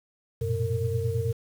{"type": "tone cluster", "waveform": "sine", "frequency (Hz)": [93.1, 113.2, 122.3, 457.7], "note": ["F#2", "A2", "B2", "A#4"], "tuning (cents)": [11, 50, -16, -32], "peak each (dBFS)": -30, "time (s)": [0.41, 1.33], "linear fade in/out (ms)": 10, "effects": ["8-bit"]}